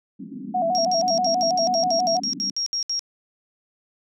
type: band-pass noise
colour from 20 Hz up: pink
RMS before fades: -35 dBFS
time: 0.19-2.51 s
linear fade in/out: 5 ms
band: 190 to 280 Hz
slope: 48 dB/octave
type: tone with vibrato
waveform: sine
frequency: 698.5 Hz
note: F5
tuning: in tune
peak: -19 dBFS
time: 0.54-2.2 s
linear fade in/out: 10 ms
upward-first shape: square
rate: 6.2 Hz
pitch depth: 82 cents each way
type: tone bursts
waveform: sine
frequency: 5588 Hz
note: F8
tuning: in tune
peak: -22 dBFS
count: 14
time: 0.75-2.993 s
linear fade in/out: 0 ms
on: 98 ms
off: 67 ms
effects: none